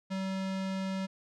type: tone with low-pass filter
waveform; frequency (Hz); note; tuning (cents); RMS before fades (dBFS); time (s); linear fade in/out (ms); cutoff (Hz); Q
square; 191.1; G3; -44; -34; 0.1-1.07; 20; 5400; 0.9
effects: none